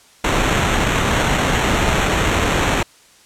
pink noise with sample-and-hold, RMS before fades -17 dBFS, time 0.24-2.83 s, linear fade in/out 5 ms, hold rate 4900 Hz, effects white hiss -49 dBFS RMS until 3.25 s + low-pass 9000 Hz 12 dB/octave

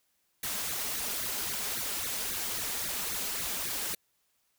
white noise with flanger, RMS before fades -34 dBFS, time 0.43-3.95 s, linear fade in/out 5 ms, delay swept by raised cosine 0.47 to 4.97 ms, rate 3.7 Hz, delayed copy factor +0.8, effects white hiss -74 dBFS RMS until 4.58 s

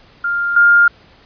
sine tone pair in turn, 1400 / 1407.1 Hz, F6 / F6, +4 / +13 cents, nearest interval unison, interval 9 cents, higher second, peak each -15 / -6 dBFS, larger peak second, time 0.24-0.56 / 0.56-0.88 s, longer neither, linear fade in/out 5 ms, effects pink hiss -47 dBFS RMS until 1.25 s + resampled to 11025 Hz

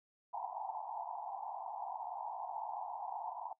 white band-pass noise, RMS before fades -43 dBFS, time 0.33-3.53 s, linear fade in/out 5 ms, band 710 to 950 Hz, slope 96 dB/octave, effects noise-tail reverb RT60 0.1 s tail -18 dB re dry

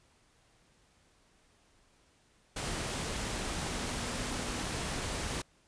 sine tone in noise, 246.9 Hz, B3, in tune, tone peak -45 dBFS, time 3.71-4.63 s, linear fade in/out 5 ms, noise pink, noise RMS -36 dBFS, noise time 2.56-5.42 s, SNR -12 dB, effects pink hiss -67 dBFS RMS until 5.67 s + resampled to 22050 Hz

